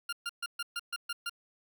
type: tone bursts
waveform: 20% pulse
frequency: 1400 Hz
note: F6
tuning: 4 cents sharp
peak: -28 dBFS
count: 8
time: 0.09-1.296 s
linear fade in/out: 5 ms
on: 37 ms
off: 130 ms
effects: none